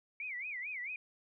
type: tone with vibrato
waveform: sine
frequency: 2217 Hz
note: C#7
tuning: in tune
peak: -38 dBFS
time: 0.2-0.96 s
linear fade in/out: 2 ms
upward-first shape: sine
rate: 4.5 Hz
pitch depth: 230 cents each way
effects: none